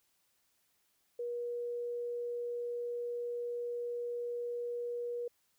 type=tone; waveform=sine; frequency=479.7 Hz; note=A#4; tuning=50 cents sharp; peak=-35 dBFS; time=1.19-5.28 s; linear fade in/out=5 ms; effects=white hiss -75 dBFS RMS until 5.58 s